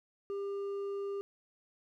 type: tone with hard clipping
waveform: sine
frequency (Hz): 398.8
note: G4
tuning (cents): +30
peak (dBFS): -36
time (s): 0.3-1.21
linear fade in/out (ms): 0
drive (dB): 4
effects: none